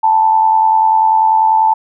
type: tone with amplitude modulation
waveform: sine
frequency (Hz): 880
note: A5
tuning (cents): 0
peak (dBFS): -5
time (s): 0.03-1.74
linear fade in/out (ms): 10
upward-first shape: sine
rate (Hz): 90.2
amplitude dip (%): 55
effects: none